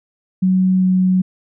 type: tone with pitch glide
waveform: sine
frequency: 186.3 to 185.23 Hz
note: F#3 to F#3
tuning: +12 to +2 cents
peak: -11 dBFS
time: 0.42-1.22 s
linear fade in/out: 10 ms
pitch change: -10 cents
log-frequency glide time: 0.79-0.84 s
effects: none